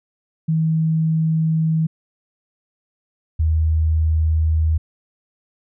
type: tone pair in turn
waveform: sine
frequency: 160 / 79.33 Hz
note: D#3 / D#2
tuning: +49 / +34 cents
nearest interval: octave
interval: 1215 cents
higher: first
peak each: -15 / -14 dBFS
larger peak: second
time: 0.48-1.87 / 3.39-4.78 s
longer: neither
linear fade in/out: 10 ms
effects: none